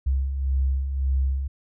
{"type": "beating tone pair", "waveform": "sine", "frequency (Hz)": [65.41, 67.21], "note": ["C2", "C2"], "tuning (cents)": [0, 47], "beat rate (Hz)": 1.8, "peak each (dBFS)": [-30, -21], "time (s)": [0.06, 1.48], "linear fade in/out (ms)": 10, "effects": []}